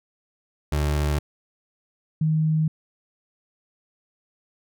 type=tone pair in turn; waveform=30% pulse / sine; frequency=74 / 156.8 Hz; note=D2 / D#3; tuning=+14 / +14 cents; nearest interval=octave + minor second; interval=1300 cents; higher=second; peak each=-18 dBFS; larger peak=neither; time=0.72-1.19 / 2.21-2.68 s; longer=neither; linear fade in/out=5 ms; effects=none